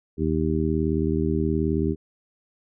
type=harmonic tone; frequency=78.8 Hz; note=D#2; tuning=23 cents sharp; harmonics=1 / 2 / 3 / 4 / 5; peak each=-27 / -27 / -27 / -27 / -27 dBFS; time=0.17-1.96 s; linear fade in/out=50 ms; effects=none